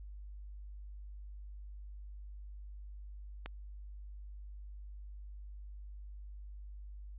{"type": "click", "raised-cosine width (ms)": 0.3, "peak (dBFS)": -26, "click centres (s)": 3.46, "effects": ["added 50 Hz sine -45 dBFS peak until 7.18 s", "resampled to 8000 Hz"]}